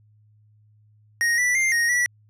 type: tone with pitch steps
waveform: square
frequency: 1870 / 1969 / 2102 / 1868 / 1948 Hz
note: A#6 / B6 / C7 / A#6 / B6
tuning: +5 / -6 / +7 / +3 / -24 cents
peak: -19 dBFS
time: 1.21-2.06 s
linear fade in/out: 0 ms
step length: 170 ms
effects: added 106 Hz sine -54 dBFS peak until 2.29 s + low-pass 11000 Hz 12 dB/octave